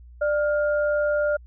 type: tone pair together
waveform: sine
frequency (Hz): 593 / 1410.4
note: D5 / F6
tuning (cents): +17 / +17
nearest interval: octave + minor third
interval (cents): 1500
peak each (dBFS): -20 / -28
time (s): 0.21-1.37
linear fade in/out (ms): 10
effects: added 60 Hz sine -43 dBFS peak until 1.46 s